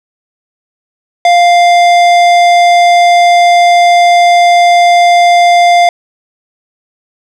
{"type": "tone with tanh clipping", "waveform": "sine", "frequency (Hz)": 698.5, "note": "F5", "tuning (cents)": 0, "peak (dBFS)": -5, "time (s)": [1.25, 5.89], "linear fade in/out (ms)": 2, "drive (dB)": 16, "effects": []}